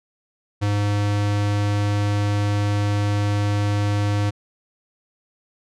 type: tone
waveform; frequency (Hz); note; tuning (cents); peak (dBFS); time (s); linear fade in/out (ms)
square; 102.7; G#2; -19; -19; 0.61-4.31; 20
effects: low-pass 7000 Hz 12 dB/octave